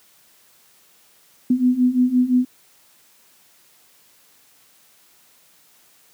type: beating tone pair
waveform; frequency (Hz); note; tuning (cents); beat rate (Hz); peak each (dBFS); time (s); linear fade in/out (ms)
sine; 246.9 / 252.7; B3 / B3; 0 / +40; 5.8; -19 / -16; 1.5-2.45; 5
effects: white hiss -55 dBFS RMS until 6.13 s + high-pass 100 Hz 12 dB/octave